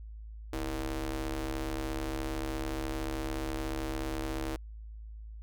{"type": "ring-modulated tone", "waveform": "sawtooth", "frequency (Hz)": 143.1, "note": "D3", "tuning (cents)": -45, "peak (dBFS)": -26, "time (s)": [0.53, 4.56], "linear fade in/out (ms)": 2, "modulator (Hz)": 180, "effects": ["added 54 Hz sine -42 dBFS peak until 5.42 s"]}